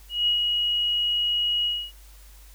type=tone with ADSR envelope; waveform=sine; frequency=2900 Hz; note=F#7; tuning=35 cents flat; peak=-18 dBFS; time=0.09-1.92 s; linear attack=180 ms; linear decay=110 ms; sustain=-3 dB; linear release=270 ms; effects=added 50 Hz sine -46 dBFS peak until 2.54 s + white hiss -54 dBFS RMS until 2.54 s